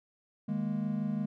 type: chord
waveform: triangle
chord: D# suspended fourth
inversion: none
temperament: just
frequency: 155.56 / 207.4 / 233.3 Hz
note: D#3 / G#3 / A#3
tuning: 0 / -2 / +2 cents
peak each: -35 / -30 / -34 dBFS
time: 0.48-1.26 s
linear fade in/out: 10 ms
effects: none